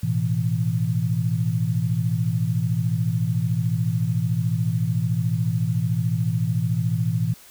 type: chord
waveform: sine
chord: A suspended second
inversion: none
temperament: just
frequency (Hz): 110 / 123.75 / 165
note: A2 / B2 / E3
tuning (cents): 0 / +4 / +2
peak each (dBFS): -24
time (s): 0.03-7.34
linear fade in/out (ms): 5
effects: white hiss -48 dBFS RMS until 7.5 s